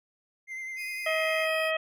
triangle tone with vibrato, 2080 Hz, C7, 11 cents flat, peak -33 dBFS, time 0.47-1.48 s, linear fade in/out 50 ms, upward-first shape triangle, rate 9.9 Hz, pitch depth 31 cents each way
35% pulse tone, 2489 Hz, D#7, in tune, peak -35 dBFS, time 0.76-1.72 s, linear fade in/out 50 ms
harmonic tone, 636 Hz, D#5, 38 cents sharp, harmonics 1 / 2 / 3 / 4 / 5, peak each -28 / -35 / -32 / -33 / -37 dBFS, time 1.06-1.77 s, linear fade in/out 5 ms
effects none

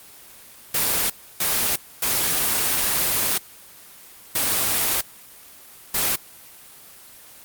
white noise bursts at uneven times, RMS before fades -21 dBFS, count 5, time 0.74-1.1 / 1.4-1.76 / 2.02-3.38 / 4.35-5.01 / 5.94-6.16 s, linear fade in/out 5 ms, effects white hiss -45 dBFS RMS until 7.44 s + Opus 24 kbps

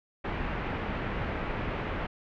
pink low-pass noise, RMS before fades -33 dBFS, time 0.24-2.07 s, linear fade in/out 10 ms, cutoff 2500 Hz, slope 24 dB/octave, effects none

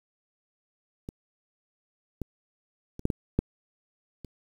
clicks, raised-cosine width 3 ms, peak -23 / -19 / -26 / -11 / -15 / -9 / -28 dBFS, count 7, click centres 1.089 / 2.217 / 2.994 / 3.054 / 3.102 / 3.39 / 4.247 s, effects 8-bit

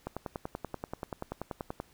click train, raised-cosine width 1 ms, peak -21 dBFS, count 19, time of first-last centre 0.07-1.801 s, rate 10.4 Hz, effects pink hiss -63 dBFS RMS until 1.93 s

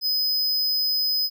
square tone, 5030 Hz, D#8, 18 cents sharp, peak -21 dBFS, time 0.01-1.3 s, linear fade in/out 50 ms, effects none

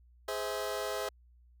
sawtooth chord, Ab augmented, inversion none, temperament just, 415.3 / 519.1 / 648.9 Hz, Ab4 / C5 / E5, 0 / -14 / -27 cents, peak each -34 / -34 / -34 dBFS, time 0.28-1.09 s, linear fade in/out 5 ms, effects added 60 Hz sine -58 dBFS peak until 1.6 s

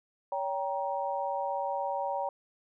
sine chord, G diminished, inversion second, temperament just, 564.5 / 784 / 940.8 Hz, Db5 / G5 / Bb5, +31 / 0 / +16 cents, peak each -34 dBFS, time 0.32-2.29 s, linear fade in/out 2 ms, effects none

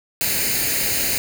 white noise with comb filter, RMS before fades -21 dBFS, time 0.21-1.18 s, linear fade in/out 0 ms, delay 0.44 ms, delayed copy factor +0.65, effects none

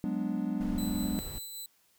triangle chord, G# half-diminished seventh, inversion third, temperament equal, 185 / 207.7 / 246.9 / 293.7 Hz, F#3 / G#3 / B3 / D4, 0 / 0 / 0 / 0 cents, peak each -34 / -32 / -33 / -34 dBFS, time 0.04-1.19 s, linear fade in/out 0 ms
brown noise, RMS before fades -40 dBFS, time 0.6-1.39 s, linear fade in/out 10 ms
10% pulse tone with tremolo, 4000 Hz, B7, 21 cents sharp, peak -31 dBFS, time 0.78-1.66 s, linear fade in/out 2 ms, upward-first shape sine, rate 5.2 Hz, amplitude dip 30%
effects white hiss -68 dBFS RMS until 1.98 s

